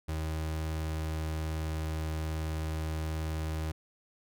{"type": "tone", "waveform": "35% pulse", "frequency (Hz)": 78.8, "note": "D#2", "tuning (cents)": 23, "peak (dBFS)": -30, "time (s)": [0.08, 3.72], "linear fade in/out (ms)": 10, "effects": []}